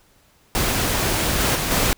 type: noise with level steps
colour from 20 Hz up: pink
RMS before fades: -21 / -19 / -23 / -19 dBFS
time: 0.55-1.93 s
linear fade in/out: 0 ms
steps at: 1.39 / 1.54 / 1.7 s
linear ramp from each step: 20 ms
effects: pink hiss -57 dBFS RMS until 1.97 s